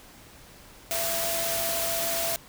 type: tone in noise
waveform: sine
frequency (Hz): 670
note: E5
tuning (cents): +28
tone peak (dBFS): -31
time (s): 0.91-2.36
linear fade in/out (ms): 0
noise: white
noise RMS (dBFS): -29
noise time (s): 0.91-2.36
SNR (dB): -5
effects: pink hiss -50 dBFS RMS until 2.48 s